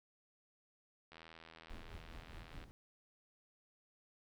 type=click train; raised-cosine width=0.3 ms; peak=-39 dBFS; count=125; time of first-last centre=1.12-2.64 s; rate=81.6 Hz
type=noise with tremolo; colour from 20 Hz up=brown; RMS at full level=-50 dBFS; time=1.7-2.71 s; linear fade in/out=0 ms; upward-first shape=sine; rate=4.9 Hz; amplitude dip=50%
effects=none